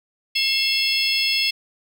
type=tone cluster; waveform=triangle; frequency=2145 / 2685 / 3351 / 4317 / 5210 Hz; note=C7 / E7 / G#7 / C#8 / E8; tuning=+42 / +31 / +15 / -47 / -21 cents; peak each=-27 / -22 / -22 / -25 / -23 dBFS; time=0.35-1.51 s; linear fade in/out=10 ms; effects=none